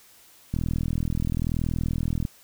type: click train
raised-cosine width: 5 ms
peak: -14 dBFS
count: 71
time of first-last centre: 0.54-2.251 s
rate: 40.9 Hz
effects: white hiss -54 dBFS RMS until 2.43 s